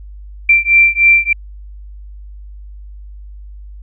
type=beating tone pair; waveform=sine; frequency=2353 / 2356.3 Hz; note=D7 / D7; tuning=+3 / +5 cents; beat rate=3.3 Hz; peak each=-10 dBFS; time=0.49-1.33 s; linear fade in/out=5 ms; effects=added 50 Hz sine -30 dBFS peak until 3.82 s